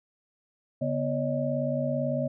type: tone cluster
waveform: sine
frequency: 140.3 / 245.4 / 563 / 621 Hz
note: C#3 / B3 / C#5 / D#5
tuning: +21 / -11 / +27 / -3 cents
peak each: -31 dBFS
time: 0.81-2.28 s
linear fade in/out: 10 ms
effects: none